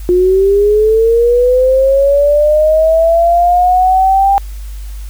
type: linear sweep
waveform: sine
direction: up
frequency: 354.2 to 797 Hz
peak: -6 dBFS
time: 0.09-4.38 s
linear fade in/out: 0 ms
effects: added 50 Hz sine -22 dBFS peak until 5.09 s + white hiss -41 dBFS RMS until 5.09 s

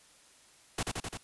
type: noise with echo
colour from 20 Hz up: pink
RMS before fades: -32 dBFS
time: 0.78-0.83 s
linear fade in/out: 5 ms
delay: 86 ms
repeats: 4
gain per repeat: -2 dB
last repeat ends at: 1.174 s
effects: white hiss -60 dBFS RMS until 1.23 s + resampled to 24000 Hz

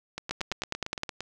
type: two click trains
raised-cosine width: 0.2 ms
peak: -12 / -17 dBFS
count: 8 / 10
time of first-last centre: 0.31-1.034 / 0.18-1.206 s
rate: 9.67 / 8.77 Hz
effects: none

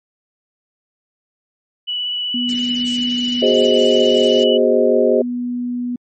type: tone with vibrato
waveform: sine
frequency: 2955 Hz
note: F#7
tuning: 3 cents flat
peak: -19 dBFS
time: 1.87-4.58 s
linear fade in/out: 20 ms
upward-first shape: triangle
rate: 16 Hz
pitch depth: 18 cents each way
type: tone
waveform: sine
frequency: 244.7 Hz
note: B3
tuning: 16 cents flat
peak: -19 dBFS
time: 2.34-5.96 s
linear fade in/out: 5 ms
type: band-stop noise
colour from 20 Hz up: white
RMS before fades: -29 dBFS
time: 2.49-4.44 s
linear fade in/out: 0 ms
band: 500 to 2100 Hz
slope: 24 dB/octave
type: chord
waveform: sine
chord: Ab dominant seventh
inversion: third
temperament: equal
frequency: 370 / 415.3 / 523.3 / 622.3 Hz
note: Gb4 / Ab4 / C5 / Eb5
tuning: 0 / 0 / 0 / 0 cents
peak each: -17 / -16 / -16 / -18 dBFS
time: 3.42-5.22 s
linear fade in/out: 5 ms
effects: MP3 32 kbps

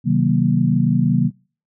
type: chord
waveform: sine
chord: C half-diminished seventh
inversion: none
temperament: just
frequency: 130.81 / 156.98 / 188.37 / 235.5 Hz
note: C3 / Eb3 / Gb3 / Bb3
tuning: 0 / +16 / +31 / +18 cents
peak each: -19 dBFS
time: 0.04-1.31 s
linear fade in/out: 50 ms
effects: noise-tail reverb RT60 0.4 s tail -26 dB re dry

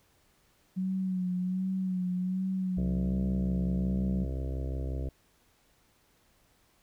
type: tone with vibrato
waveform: sine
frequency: 185 Hz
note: F#3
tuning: in tune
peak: -28 dBFS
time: 0.76-4.25 s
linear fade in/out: 20 ms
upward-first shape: sine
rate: 1.3 Hz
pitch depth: 39 cents each way
type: harmonic tone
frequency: 65.6 Hz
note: C2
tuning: 5 cents sharp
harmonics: 1 / 2 / 4 / 5 / 6 / 7 / 8 / 9 / 10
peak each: -32 / -38 / -44 / -46 / -48 / -49 / -50 / -51 / -52 dBFS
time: 2.77-5.09 s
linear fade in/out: 5 ms
effects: pink hiss -67 dBFS RMS until 6.82 s

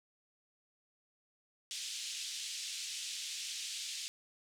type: band-pass noise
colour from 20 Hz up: pink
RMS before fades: -42 dBFS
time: 1.71-4.08 s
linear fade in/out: 0 ms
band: 2900 to 8200 Hz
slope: 24 dB/octave
effects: none

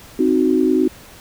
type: chord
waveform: sine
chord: C diminished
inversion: none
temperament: equal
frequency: 261.6 / 311.1 / 370 Hz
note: C4 / Eb4 / Gb4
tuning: 0 / 0 / 0 cents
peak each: -17 dBFS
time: 0.19-0.88 s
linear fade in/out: 5 ms
effects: pink hiss -42 dBFS RMS until 1.2 s

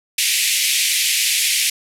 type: band-pass noise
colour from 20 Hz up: pink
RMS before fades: -18 dBFS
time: 0.18-1.7 s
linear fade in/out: 5 ms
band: 2100 to 13000 Hz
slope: 48 dB/octave
effects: none

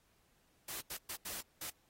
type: noise bursts at uneven times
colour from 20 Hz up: white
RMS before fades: -43 dBFS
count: 5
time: 0.68-0.81 / 0.9-0.97 / 1.09-1.16 / 1.25-1.41 / 1.61-1.7 s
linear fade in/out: 5 ms
effects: pink hiss -73 dBFS RMS until 1.89 s + AAC 48 kbps

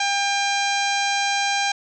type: harmonic tone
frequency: 800 Hz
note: G5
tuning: 35 cents sharp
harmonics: 1 / 2 / 3 / 4 / 5 / 6 / 7 / 8 / 9 / 10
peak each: -23 / -27 / -26 / -31 / -29 / -36 / -32 / -32 / -42 / -43 dBFS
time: 0-1.72 s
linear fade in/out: 5 ms
effects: none

